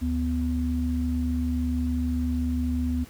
sine tone pair together, 74 / 248.9 Hz, D2 / B3, +14 / +14 cents, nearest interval octave + major sixth, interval 2100 cents, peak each -26 / -26 dBFS, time 0.01-3.05 s, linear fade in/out 20 ms, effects pink hiss -50 dBFS RMS until 3.09 s

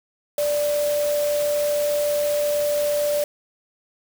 sine tone in noise, 587 Hz, D5, 1 cent flat, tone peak -19 dBFS, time 0.38-3.24 s, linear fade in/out 2 ms, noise white, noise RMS -32 dBFS, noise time 0.38-3.24 s, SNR +10 dB, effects none

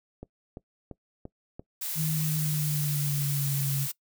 click train, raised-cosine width 2 ms, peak -26 dBFS, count 5, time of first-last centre 0.23-1.595 s, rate 2.93 Hz
blue noise, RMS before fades -33 dBFS, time 1.81-3.92 s, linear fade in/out 10 ms
sine tone with pitch glide, 156.2 to 138.36 Hz, D#3 to C#3, +7 to -3 cents, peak -26 dBFS, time 1.95-3.88 s, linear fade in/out 50 ms, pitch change -210 cents, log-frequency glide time 2.2-3.6 s
effects noise-tail reverb RT60 0.1 s tail -21 dB re dry

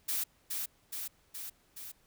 blue noise with echo, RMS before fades -33 dBFS, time 0.08-0.24 s, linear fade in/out 10 ms, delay 420 ms, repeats 4, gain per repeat -3 dB, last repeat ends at 1.92 s, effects pink hiss -68 dBFS RMS until 2.06 s

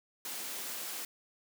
white high-pass noise, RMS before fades -40 dBFS, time 0.25-1.05 s, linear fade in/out 2 ms, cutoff 190 Hz, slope 24 dB/octave, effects none

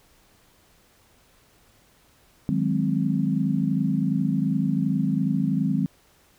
sine chord, Ab dominant seventh, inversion second, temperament equal, 155.56 / 185 / 207.7 / 261.6 Hz, Eb3 / Gb3 / Ab3 / C4, 0 / 0 / 0 / 0 cents, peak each -26 dBFS, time 2.49-5.86 s, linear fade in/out 0 ms, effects pink hiss -59 dBFS RMS until 6.38 s

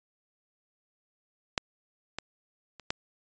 clicks, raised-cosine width 0.2 ms, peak -8 / -16 / -28 / -11 dBFS, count 4, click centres 1.578 / 2.186 / 2.797 / 2.905 s, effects resampled to 16000 Hz

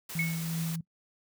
white noise, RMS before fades -41 dBFS, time 0.09-0.76 s, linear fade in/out 5 ms
sine tone with tremolo, 164.1 Hz, E3, 8 cents flat, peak -29 dBFS, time 0.15-0.81 s, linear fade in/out 5 ms, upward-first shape triangle, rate 2.7 Hz, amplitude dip 35%
sine tone with exponential decay, 2200 Hz, C#7, 14 cents flat, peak -25 dBFS, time 0.19-0.49 s, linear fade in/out 2 ms, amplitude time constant 64 ms
effects noise-tail reverb RT60 0.1 s tail -21 dB re dry

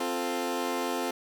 20% pulse chord, F major, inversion second, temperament equal, 261.6 / 349.2 / 440 Hz, C4 / F4 / A4, 0 / 0 / 0 cents, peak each -28 / -28 / -29 dBFS, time 0-1.11 s, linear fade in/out 5 ms, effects none

